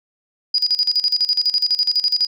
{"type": "tone with tremolo", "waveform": "sine", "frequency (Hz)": 4905, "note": "D#8", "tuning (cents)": -26, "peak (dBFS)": -13, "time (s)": [0.54, 2.27], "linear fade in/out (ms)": 5, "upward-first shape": "square", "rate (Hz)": 12, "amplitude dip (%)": 80, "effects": []}